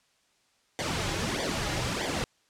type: noise with flanger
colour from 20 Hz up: pink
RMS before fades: -30 dBFS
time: 0.79-2.24 s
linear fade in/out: 0 ms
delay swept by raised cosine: 0.74 to 4.54 ms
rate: 1.6 Hz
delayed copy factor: -0.8
effects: white hiss -68 dBFS RMS until 2.49 s + low-pass 7000 Hz 12 dB/octave